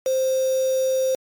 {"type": "tone with quantisation", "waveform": "sine", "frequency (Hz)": 523.3, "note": "C5", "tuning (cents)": 0, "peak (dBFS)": -18, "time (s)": [0.06, 1.15], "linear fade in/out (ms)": 2, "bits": 5, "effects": ["MP3 96 kbps"]}